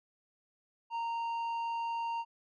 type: tone with tanh clipping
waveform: sine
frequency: 926 Hz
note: A#5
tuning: 12 cents flat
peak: -34 dBFS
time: 0.9-2.25 s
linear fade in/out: 50 ms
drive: 7 dB
effects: none